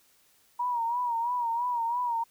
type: tone with vibrato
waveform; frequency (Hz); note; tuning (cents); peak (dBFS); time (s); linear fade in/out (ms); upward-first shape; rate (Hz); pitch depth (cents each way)
sine; 952; A#5; +36; -26; 0.59-2.24; 10; sine; 3; 71
effects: white hiss -64 dBFS RMS until 2.3 s